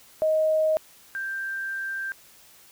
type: tone pair in turn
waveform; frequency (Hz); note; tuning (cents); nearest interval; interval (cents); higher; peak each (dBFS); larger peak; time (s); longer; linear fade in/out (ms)
sine; 627 / 1576.3; D#5 / G6; +13 / +9; octave + major third; 1596; second; -19 / -28; first; 0.22-0.77 / 1.15-2.12; second; 0
effects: white hiss -53 dBFS RMS until 2.71 s